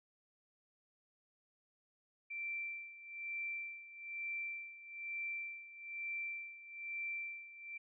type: tone with tremolo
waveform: sine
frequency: 2347 Hz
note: D7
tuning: 2 cents flat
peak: -38 dBFS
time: 2.3-7.78 s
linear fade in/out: 10 ms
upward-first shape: sine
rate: 1.1 Hz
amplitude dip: 80%
effects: none